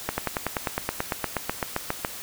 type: slowing click train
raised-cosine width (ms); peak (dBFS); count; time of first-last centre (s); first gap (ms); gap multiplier
0.5; -9; 18; 0.09-2.049; 90; 1.03
effects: white hiss -38 dBFS RMS until 2.22 s

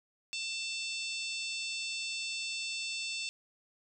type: harmonic tone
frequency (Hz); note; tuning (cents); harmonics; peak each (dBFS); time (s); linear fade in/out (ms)
890; A5; +20; 3 / 4 / 5 / 6 / 7 / 8 / 9; -38 / -42 / -42 / -45 / -51 / -49 / -47; 0.33-3.29; 0
effects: none

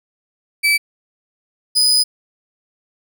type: tone pair in turn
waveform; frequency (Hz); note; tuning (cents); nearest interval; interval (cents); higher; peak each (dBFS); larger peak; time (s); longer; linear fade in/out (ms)
35% pulse; 2307 / 4982; D7 / D#8; -31 / +1; octave + minor second; 1332; second; -10; neither; 0.63-0.78 / 1.75-2.04; second; 20
effects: none

